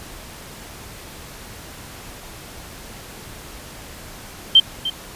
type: tone with echo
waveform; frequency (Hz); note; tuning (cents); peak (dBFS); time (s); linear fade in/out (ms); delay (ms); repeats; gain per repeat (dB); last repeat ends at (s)
sine; 3136; G7; 0; -6; 4.55-4.6; 5; 300; 1; -14; 4.9
effects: pink hiss -38 dBFS RMS until 5.15 s + resampled to 32000 Hz